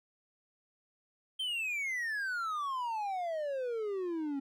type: exponential sweep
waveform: triangle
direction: down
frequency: 3177 to 270 Hz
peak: -31 dBFS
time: 1.39-4.4 s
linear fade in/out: 10 ms
effects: none